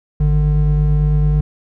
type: tone pair together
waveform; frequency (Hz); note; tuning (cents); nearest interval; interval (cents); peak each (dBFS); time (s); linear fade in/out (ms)
triangle; 52.74 / 149.3; G#1 / D3; +27 / +29; octave + tritone; 1802; -12; 0.2-1.41; 5
effects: none